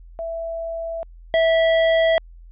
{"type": "tone pair in turn", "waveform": ["sine", "square"], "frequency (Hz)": [662, 654.4], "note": ["E5", "E5"], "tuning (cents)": [7, -13], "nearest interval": "unison", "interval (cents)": 20, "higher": "first", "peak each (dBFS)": [-25, -15], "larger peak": "second", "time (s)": [[0.19, 1.03], [1.34, 2.18]], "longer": "neither", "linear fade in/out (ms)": 0, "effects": ["added 42 Hz sine -40 dBFS peak until 2.51 s", "resampled to 8000 Hz"]}